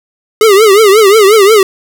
square tone with vibrato, 415.3 Hz, G#4, in tune, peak -3 dBFS, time 0.41-1.63 s, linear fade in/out 2 ms, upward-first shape triangle, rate 5.6 Hz, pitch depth 170 cents each way, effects none

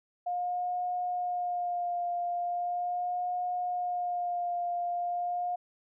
sine tone with vibrato, 710 Hz, F5, 28 cents sharp, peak -29 dBFS, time 0.26-5.56 s, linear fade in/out 10 ms, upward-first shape sine, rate 0.39 Hz, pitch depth 22 cents each way, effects none

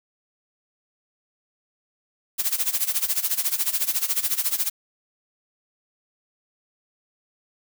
blue noise with tremolo, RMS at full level -21 dBFS, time 2.38-4.7 s, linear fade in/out 20 ms, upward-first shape sine, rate 14 Hz, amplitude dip 85%, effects none

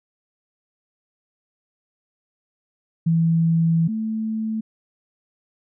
sine tone pair in turn, 164.81 / 220 Hz, E3 / A3, 0 / 0 cents, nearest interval perfect fourth, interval 500 cents, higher second, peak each -15 / -22 dBFS, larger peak first, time 3.06-3.88 / 3.88-4.61 s, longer first, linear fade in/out 10 ms, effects none

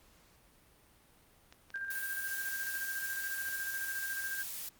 clicks, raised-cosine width 0.2 ms, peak -34 dBFS, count 7, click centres 1.525 / 1.704 / 1.758 / 2.483 / 2.754 / 3.423 / 3.486 s
sine tone with tremolo, 1590 Hz, G6, 24 cents sharp, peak -35 dBFS, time 1.74-4.43 s, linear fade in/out 5 ms, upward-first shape square, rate 14 Hz, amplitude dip 40%
blue noise, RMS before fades -41 dBFS, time 1.9-4.69 s, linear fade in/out 5 ms
effects pink hiss -64 dBFS RMS until 4.79 s + Opus 48 kbps

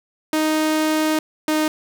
sawtooth tone pair in turn, 311.1 / 309 Hz, D#4 / D#4, 0 / -12 cents, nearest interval unison, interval 12 cents, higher first, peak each -13 dBFS, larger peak neither, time 0.33-1.19 / 1.48-1.68 s, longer first, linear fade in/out 2 ms, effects none

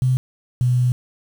sine tone pair in turn, 128.2 / 124.26 Hz, C3 / B2, -35 / +11 cents, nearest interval minor second, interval 54 cents, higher first, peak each -14 dBFS, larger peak neither, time 0.02-0.17 / 0.61-0.92 s, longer second, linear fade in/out 0 ms, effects 7-bit

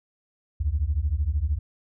sine beating tone pair, 67.5 / 80.5 Hz, C#2 / E2, -45 / -41 cents, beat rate 13 Hz, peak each -24 dBFS, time 0.6-1.59 s, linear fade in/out 10 ms, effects tanh soft clip ceiling -15 dBFS

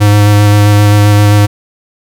square tone with vibrato, 103.5 Hz, G#2, 5 cents flat, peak -4 dBFS, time 0-1.47 s, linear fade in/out 20 ms, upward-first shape square, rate 7.6 Hz, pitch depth 10 cents each way, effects none

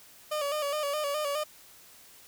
30% pulse tone with vibrato, 587.3 Hz, D5, in tune, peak -26 dBFS, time 0.31-1.44 s, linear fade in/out 10 ms, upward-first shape square, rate 4.8 Hz, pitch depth 58 cents each way, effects white hiss -54 dBFS RMS until 2.27 s

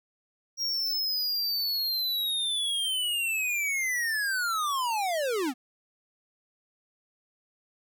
square linear sweep, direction down, 5640 to 233.1 Hz, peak -27 dBFS, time 0.57-5.54 s, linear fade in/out 50 ms, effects none

